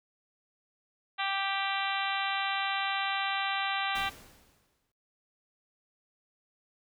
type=harmonic tone; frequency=392 Hz; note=G4; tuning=in tune; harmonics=2 / 3 / 4 / 5 / 6 / 7 / 8 / 9 / 10; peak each=-34 / -36 / -37 / -38 / -39 / -39 / -40 / -41 / -41 dBFS; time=1.18-4.1 s; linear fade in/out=20 ms
type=noise with exponential decay; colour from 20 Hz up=pink; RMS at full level=-42 dBFS; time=3.95-4.92 s; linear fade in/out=5 ms; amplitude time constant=210 ms
effects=noise-tail reverb RT60 0.6 s tail -24 dB re dry